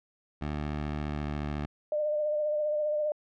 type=tone with pitch glide; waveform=15% pulse; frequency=74.6 to 73.74 Hz; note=D2 to D2; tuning=+28 to +8 cents; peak=-25 dBFS; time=0.41-1.66 s; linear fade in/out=10 ms; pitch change=-20 cents; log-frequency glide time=0.99-1.38 s
type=tone with vibrato; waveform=sine; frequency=602 Hz; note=D5; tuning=43 cents sharp; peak=-26 dBFS; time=1.92-3.12 s; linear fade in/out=2 ms; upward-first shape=triangle; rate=15 Hz; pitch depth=34 cents each way
effects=low-pass 3000 Hz 12 dB/octave